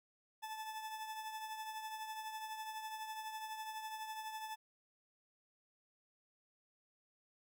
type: tone with tremolo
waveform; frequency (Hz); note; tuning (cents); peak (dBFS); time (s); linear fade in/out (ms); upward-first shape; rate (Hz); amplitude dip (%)
40% pulse; 872; A5; -16; -40; 0.42-4.56; 20; triangle; 12; 55
effects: none